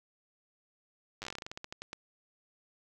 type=slowing click train; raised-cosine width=0.2 ms; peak=-23 dBFS; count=18; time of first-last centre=1.22-1.931 s; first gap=9 ms; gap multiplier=1.17; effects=none